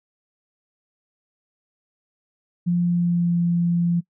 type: tone with pitch glide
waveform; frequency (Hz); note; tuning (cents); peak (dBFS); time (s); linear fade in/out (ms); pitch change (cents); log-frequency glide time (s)
sine; 174.61 to 172.11; F3 to F3; 0 to -25; -17; 2.66-4.01; 20; -25; 2.8-3.39
effects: noise-tail reverb RT60 0.1 s tail -23 dB re dry